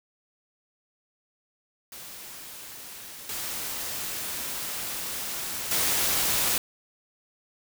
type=noise with level steps; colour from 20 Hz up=white; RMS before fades=-42 / -33 / -25 dBFS; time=1.92-6.58 s; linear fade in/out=2 ms; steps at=3.29 / 5.71 s; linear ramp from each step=2 ms; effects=none